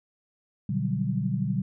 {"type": "chord", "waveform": "sine", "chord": "G major seventh", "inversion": "first", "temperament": "just", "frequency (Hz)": [122.5, 147, 183.75, 196], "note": ["B2", "D3", "F#3", "G3"], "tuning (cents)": [-14, 2, -12, 0], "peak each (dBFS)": -30, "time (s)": [0.69, 1.62], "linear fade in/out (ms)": 5, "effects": []}